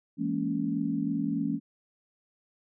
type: chord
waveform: sine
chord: A# half-diminished seventh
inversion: second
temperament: just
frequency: 167.82 / 209.8 / 233.1 / 279.7 Hz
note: E3 / G#3 / A#3 / C#4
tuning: +31 / +18 / 0 / +16 cents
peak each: -34 / -33 / -33 / -30 dBFS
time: 0.17-1.6 s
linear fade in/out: 50 ms
effects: none